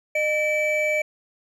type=tone pair together; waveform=triangle; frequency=609.4 / 2310 Hz; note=D#5 / D7; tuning=-36 / -29 cents; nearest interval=octave + major seventh; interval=2307 cents; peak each=-21 / -21 dBFS; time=0.15-1.02 s; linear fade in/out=5 ms; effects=none